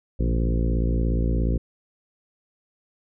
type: harmonic tone with a mistuned harmonic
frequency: 57 Hz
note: A#1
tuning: 38 cents flat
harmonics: 1 / 2 / 3 / 4 / 5 / 6 / 7 / 8 / 9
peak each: -21 / -28 / -30 / -31 / -33 / -35 / -37 / -39 / -38 dBFS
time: 0.19-1.58 s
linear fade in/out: 10 ms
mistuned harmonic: 2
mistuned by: +70 cents
effects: none